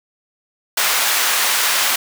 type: high-pass noise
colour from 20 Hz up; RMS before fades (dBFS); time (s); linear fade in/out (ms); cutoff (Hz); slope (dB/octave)
pink; -17; 0.77-1.96; 5; 1100; 12
effects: none